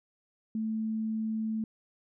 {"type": "tone", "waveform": "sine", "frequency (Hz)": 220, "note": "A3", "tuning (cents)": 0, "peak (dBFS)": -29, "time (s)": [0.55, 1.64], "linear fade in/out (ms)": 2, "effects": []}